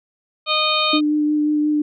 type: harmonic tone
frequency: 616 Hz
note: D#5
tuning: 17 cents flat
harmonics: 1 / 2 / 4 / 5 / 6 / 7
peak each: -25 / -21 / -23 / -25 / -22 / -25 dBFS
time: 0.46-1.01 s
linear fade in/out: 50 ms
type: tone with vibrato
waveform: sine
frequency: 300 Hz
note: D4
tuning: 37 cents sharp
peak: -15 dBFS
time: 0.93-1.82 s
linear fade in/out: 5 ms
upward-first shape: sine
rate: 5.6 Hz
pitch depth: 12 cents each way
effects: none